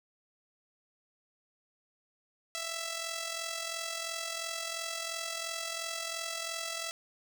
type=tone with amplitude modulation; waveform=5% pulse; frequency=662 Hz; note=E5; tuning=7 cents sharp; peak=-22 dBFS; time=2.55-6.91 s; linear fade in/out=0 ms; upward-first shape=sine; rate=42.9 Hz; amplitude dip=50%; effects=none